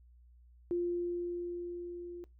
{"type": "tone with level ramp", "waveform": "sine", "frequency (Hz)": 349.2, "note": "F4", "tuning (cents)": 0, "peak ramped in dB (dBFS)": [-29, -42], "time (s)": [0.71, 2.24], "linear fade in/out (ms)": 0, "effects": ["noise-tail reverb RT60 0.2 s tail -21 dB re dry", "added 60 Hz sine -57 dBFS peak until 2.39 s"]}